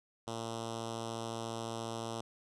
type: tone with notch filter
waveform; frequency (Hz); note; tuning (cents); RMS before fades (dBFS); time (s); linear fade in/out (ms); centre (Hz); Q
5% pulse; 114.3; A#2; -34; -40; 0.27-2.21; 5; 1700; 1.1
effects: resampled to 22050 Hz